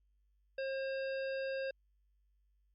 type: harmonic tone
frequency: 536 Hz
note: C5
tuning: 42 cents sharp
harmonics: 1 / 3 / 5 / 7 / 9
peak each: -36 / -45 / -49 / -58 / -55 dBFS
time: 0.58-1.71 s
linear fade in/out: 5 ms
effects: added 50 Hz sine -70 dBFS peak until 2.74 s + Opus 48 kbps